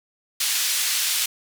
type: band-pass noise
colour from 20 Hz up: pink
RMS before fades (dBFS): -23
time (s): 0.4-1.26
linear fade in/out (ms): 5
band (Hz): 3000 to 15000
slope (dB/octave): 12
effects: none